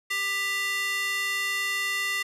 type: tone with high-pass filter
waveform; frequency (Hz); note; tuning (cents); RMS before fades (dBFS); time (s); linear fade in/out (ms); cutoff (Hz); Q
square; 396.2; G4; +18; -28; 0.1-2.23; 10; 2000; 2.5
effects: resampled to 32000 Hz